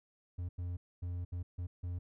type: tone bursts at uneven times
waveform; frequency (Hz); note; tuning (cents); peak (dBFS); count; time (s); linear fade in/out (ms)
triangle; 88.2; F2; +18; -34; 6; 0.38-0.49 / 0.58-0.77 / 1.02-1.25 / 1.32-1.43 / 1.58-1.67 / 1.83-1.99; 10
effects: none